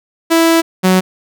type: tone pair in turn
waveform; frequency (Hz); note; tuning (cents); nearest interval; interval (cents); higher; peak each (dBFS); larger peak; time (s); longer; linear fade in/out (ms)
sawtooth; 329.7 / 185.79; E4 / F#3; 0 / +7; minor seventh; 993; first; -4; neither; 0.3-0.62 / 0.83-1.01; first; 20
effects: none